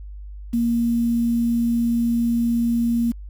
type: tone with quantisation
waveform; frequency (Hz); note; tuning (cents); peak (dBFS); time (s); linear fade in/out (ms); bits
sine; 234.3; A#3; +9; -17; 0.53-3.12; 10; 7
effects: added 50 Hz sine -33 dBFS peak until 3.29 s